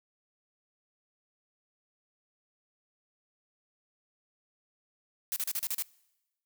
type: noise bursts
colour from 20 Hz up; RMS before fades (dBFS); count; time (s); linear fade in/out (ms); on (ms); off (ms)
blue; -32; 7; 5.32-5.823; 0; 41; 36
effects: noise-tail reverb RT60 1.0 s tail -24 dB re dry